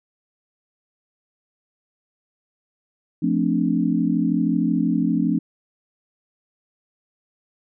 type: chord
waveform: sine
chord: D minor seventh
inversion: first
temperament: equal with one note detuned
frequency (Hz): 174.61 / 220 / 260.9 / 293.7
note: F3 / A3 / C4 / D4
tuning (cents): 0 / 0 / -5 / 0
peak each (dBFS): -23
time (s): 3.22-5.39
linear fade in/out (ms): 10
effects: none